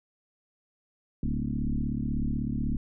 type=tone with frequency modulation; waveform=sine; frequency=127.7 Hz; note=C3; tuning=42 cents flat; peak=-26 dBFS; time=1.23-2.77 s; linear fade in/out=2 ms; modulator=36.2 Hz; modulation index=3.9; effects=none

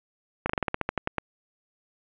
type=slowing click train; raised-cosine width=0.5 ms; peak=-10 dBFS; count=12; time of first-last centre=0.46-1.183 s; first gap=35 ms; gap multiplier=1.12; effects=resampled to 8000 Hz + 7-bit

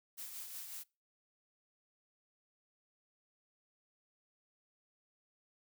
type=noise with tremolo; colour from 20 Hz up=blue; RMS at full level=-45 dBFS; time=0.17-0.84 s; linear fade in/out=20 ms; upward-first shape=sine; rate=5.5 Hz; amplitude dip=40%; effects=noise-tail reverb RT60 0.3 s tail -25 dB re dry

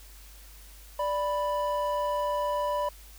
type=tone pair together; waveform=triangle; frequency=587.3 / 987.8 Hz; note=D5 / B5; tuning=0 / 0 cents; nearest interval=major sixth; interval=900 cents; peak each=-27 dBFS; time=0.99-2.89 s; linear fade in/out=5 ms; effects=added 50 Hz sine -48 dBFS peak until 3.18 s + white hiss -53 dBFS RMS until 3.18 s

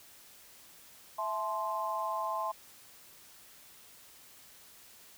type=chord; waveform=sine; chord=A minor; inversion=second; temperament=equal with one note detuned; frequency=659.3 / 860.9 / 1046.5 Hz; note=E5 / A5 / C6; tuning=0 / -38 / 0 cents; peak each=-38 / -37 / -34 dBFS; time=1.18-2.52 s; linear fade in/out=10 ms; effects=white hiss -56 dBFS RMS until 5.17 s

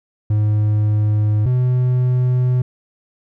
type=tone pair in turn; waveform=triangle; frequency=105.8 / 125.82 Hz; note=G#2 / B2; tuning=+33 / +33 cents; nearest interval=minor third; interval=300 cents; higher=second; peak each=-11 dBFS; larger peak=neither; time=0.3-1.46 / 1.46-2.62 s; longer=neither; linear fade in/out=5 ms; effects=none

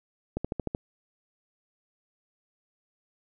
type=click train; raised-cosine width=2 ms; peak=-16 dBFS; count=6; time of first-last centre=0.37-0.749 s; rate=13.2 Hz; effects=none

